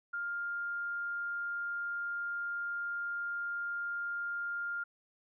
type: tone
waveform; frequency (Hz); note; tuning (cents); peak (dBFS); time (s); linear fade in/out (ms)
sine; 1403; F6; +8; -34; 0.13-4.84; 10
effects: none